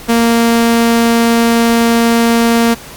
sawtooth tone, 232 Hz, A#3, 8 cents flat, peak -4 dBFS, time 0.08-2.75 s, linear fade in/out 20 ms, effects pink hiss -32 dBFS RMS until 2.96 s + Opus 48 kbps

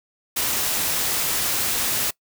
white noise, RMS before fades -23 dBFS, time 0.36-2.11 s, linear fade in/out 10 ms, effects noise-tail reverb RT60 0.1 s tail -23 dB re dry

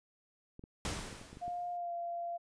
clicks, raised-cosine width 3 ms, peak -36 dBFS, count 10, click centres 0.594 / 0.639 / 0.854 / 0.916 / 0.991 / 1.128 / 1.214 / 1.33 / 1.371 / 1.48 s
pink noise with exponential decay, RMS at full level -36 dBFS, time 0.85-1.77 s, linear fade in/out 1 ms, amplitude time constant 200 ms
sine tone with pitch glide, 706 to 688.7 Hz, F5 to F5, +19 to -24 cents, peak -36 dBFS, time 1.41-2.38 s, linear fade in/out 20 ms, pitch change -43 cents, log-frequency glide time 1.72-1.93 s
effects resampled to 22050 Hz

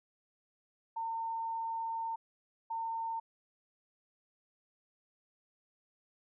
sine tone bursts at uneven times, 908 Hz, A#5, 46 cents flat, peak -34 dBFS, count 2, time 0.96-2.16 / 2.7-3.2 s, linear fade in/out 10 ms, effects none

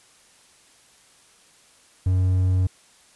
triangle tone, 92.5 Hz, F#2, in tune, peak -15 dBFS, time 2.06-2.67 s, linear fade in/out 5 ms, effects white hiss -55 dBFS RMS until 3.15 s + resampled to 24000 Hz

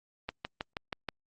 click train, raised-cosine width 0.3 ms, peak -18 dBFS, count 6, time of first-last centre 0.29-1.087 s, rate 6.27 Hz, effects Opus 32 kbps

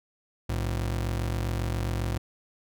40% pulse ring-modulated tone, 85.2 Hz, F2, 42 cents flat, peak -23 dBFS, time 0.49-2.18 s, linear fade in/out 5 ms, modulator 23.7 Hz, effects none

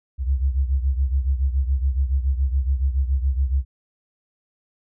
sine beating tone pair, 65.41 / 72.51 Hz, C2 / D2, 0 / -22 cents, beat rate 7.1 Hz, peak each -19 / -24 dBFS, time 0.18-3.65 s, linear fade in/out 50 ms, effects none

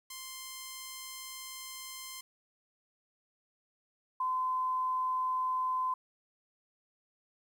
5% pulse / sine tone pair in turn, 1046.5 / 1025 Hz, C6 / C6, 0 / -36 cents, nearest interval unison, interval 36 cents, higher first, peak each -30 / -29 dBFS, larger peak second, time 0.1-2.21 / 4.2-5.94 s, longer first, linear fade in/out 5 ms, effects 11-bit

